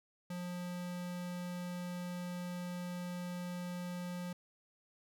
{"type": "tone", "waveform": "square", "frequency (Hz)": 177.7, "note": "F3", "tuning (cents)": 30, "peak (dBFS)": -40, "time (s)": [0.3, 4.33], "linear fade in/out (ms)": 5, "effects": []}